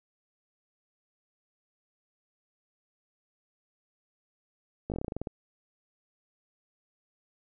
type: slowing click train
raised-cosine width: 2 ms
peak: -20 dBFS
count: 12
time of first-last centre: 4.9-5.272 s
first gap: 18 ms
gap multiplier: 1.12
effects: none